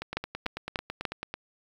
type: two click trains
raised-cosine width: 0.3 ms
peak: -12 / -18 dBFS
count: 4 / 13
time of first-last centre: 0.17-1.052 / 0.02-1.34 s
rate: 3.4 / 9.09 Hz
effects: 8-bit